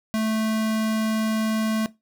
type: tone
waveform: square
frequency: 219.3 Hz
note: A3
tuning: 6 cents flat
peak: -22 dBFS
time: 0.14-1.86 s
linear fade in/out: 0 ms
effects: noise-tail reverb RT60 0.2 s tail -18 dB re dry